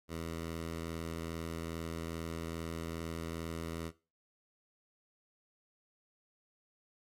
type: tone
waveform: 10% pulse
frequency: 82.41 Hz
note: E2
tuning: in tune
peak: -30 dBFS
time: 0.08-3.92 s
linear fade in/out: 50 ms
effects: noise-tail reverb RT60 0.3 s tail -17 dB re dry + MP3 64 kbps